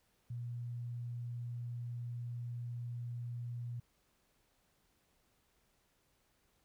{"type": "tone", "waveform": "sine", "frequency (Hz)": 120, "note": "B2", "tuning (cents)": -49, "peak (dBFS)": -39, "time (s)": [0.3, 3.8], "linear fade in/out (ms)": 5, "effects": ["pink hiss -75 dBFS RMS until 6.64 s"]}